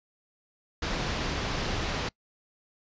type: low-pass noise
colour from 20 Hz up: pink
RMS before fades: -31 dBFS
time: 0.82-2.09 s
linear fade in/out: 5 ms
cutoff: 5600 Hz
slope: 24 dB/octave
effects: noise-tail reverb RT60 0.1 s tail -25 dB re dry + resampled to 16000 Hz